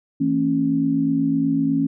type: tone cluster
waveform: sine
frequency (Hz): 163.3 / 226.5 / 274.6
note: E3 / A#3 / C#4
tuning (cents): -16 / -50 / -16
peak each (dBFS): -25 / -25 / -18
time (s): 0.2-1.87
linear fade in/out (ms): 10
effects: none